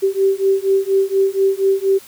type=beating tone pair; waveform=sine; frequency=386.5 / 390.7 Hz; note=G4 / G4; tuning=-24 / -6 cents; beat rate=4.2 Hz; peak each=-16 dBFS; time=0.02-1.99 s; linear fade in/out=20 ms; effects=white hiss -42 dBFS RMS until 2.07 s